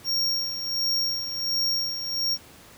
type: tone with tremolo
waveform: square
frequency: 5560 Hz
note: F8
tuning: 9 cents flat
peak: -22 dBFS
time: 0.04-2.38 s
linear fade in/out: 50 ms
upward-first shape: sine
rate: 1.4 Hz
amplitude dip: 60%
effects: pink hiss -49 dBFS RMS until 2.77 s + high-pass 60 Hz 12 dB/octave